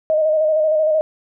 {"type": "tone with vibrato", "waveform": "sine", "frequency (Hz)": 622.3, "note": "D#5", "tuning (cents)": 0, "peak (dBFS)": -13, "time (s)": [0.1, 1.01], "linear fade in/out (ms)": 0, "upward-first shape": "square", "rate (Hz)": 13, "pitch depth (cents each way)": 30, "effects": []}